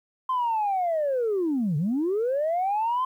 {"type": "linear two-way sweep", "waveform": "sine", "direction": "down then up", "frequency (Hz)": [1046.5, 138.59, 1046.5], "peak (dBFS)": -21, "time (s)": [0.29, 3.05], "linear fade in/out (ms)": 5, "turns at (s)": 1.77, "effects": ["tanh soft clip ceiling -19 dBFS", "10-bit"]}